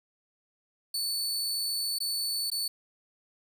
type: tone with dropouts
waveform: sawtooth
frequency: 4473 Hz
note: C#8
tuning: 15 cents sharp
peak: -26 dBFS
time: 0.94-2.68 s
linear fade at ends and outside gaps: 5 ms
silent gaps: 1.987-2.003 / 2.502-2.516 s
effects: 10-bit